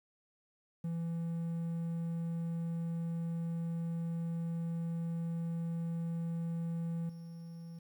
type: tone with level steps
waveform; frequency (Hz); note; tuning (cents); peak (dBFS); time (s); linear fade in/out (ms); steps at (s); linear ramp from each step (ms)
triangle; 167.1; E3; +24; -32 / -42; 0.84-7.79; 5; 7.09; 5
effects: 11-bit